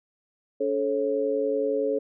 sine tone cluster, 285.7 / 433.4 / 544 Hz, D4 / A4 / C#5, -48 / -26 / -33 cents, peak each -31 / -25 / -27 dBFS, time 0.6-1.99 s, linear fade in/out 10 ms, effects none

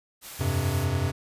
white noise, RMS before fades -40 dBFS, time 0.21-0.88 s, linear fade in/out 50 ms
square chord, F suspended second, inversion none, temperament equal with one note detuned, 87.31 / 98 / 131.27 Hz, F2 / G2 / C3, 0 / 0 / +6 cents, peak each -29 dBFS, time 0.39-1.12 s, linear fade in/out 20 ms
effects resampled to 32000 Hz

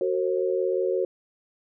sine tone cluster, 372.8 / 458.4 / 536 Hz, F#4 / A#4 / C5, +13 / -29 / +42 cents, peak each -25 / -28 / -27 dBFS, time 0.01-1.05 s, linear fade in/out 2 ms, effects none

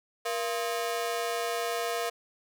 sawtooth ring-modulated tone, 579 Hz, D5, 25 cents flat, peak -22 dBFS, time 0.25-2.1 s, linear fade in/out 10 ms, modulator 106 Hz, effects none

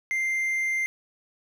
triangle tone, 2093 Hz, C7, in tune, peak -22 dBFS, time 0.11-0.86 s, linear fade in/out 0 ms, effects none

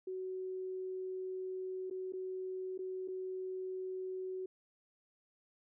sine tone with dropouts, 373.5 Hz, F#4, 16 cents sharp, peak -38 dBFS, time 0.07-4.46 s, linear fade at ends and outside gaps 5 ms, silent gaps 1.9-1.909 / 2.124-2.134 / 2.778-2.789 / 3.078-3.083 s, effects none

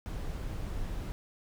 brown noise, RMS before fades -36 dBFS, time 0.06-1.12 s, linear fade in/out 0 ms, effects none

